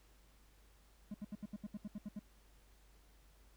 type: tone bursts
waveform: triangle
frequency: 207.7 Hz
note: G#3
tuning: in tune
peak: -39 dBFS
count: 11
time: 1.11-2.193 s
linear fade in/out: 5 ms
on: 33 ms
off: 72 ms
effects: added 50 Hz sine -64 dBFS peak until 3.56 s + pink hiss -70 dBFS RMS until 3.56 s